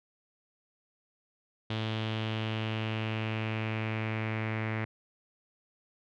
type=tone with low-pass filter sweep; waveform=sawtooth; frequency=110 Hz; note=A2; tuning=in tune; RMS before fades=-33 dBFS; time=1.7-4.85 s; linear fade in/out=5 ms; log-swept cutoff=3400 to 2100 Hz; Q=3.8; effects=none